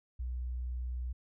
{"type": "tone", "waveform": "sine", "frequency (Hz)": 61.74, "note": "B1", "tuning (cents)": 0, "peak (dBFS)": -34, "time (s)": [0.19, 1.13], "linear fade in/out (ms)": 10, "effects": []}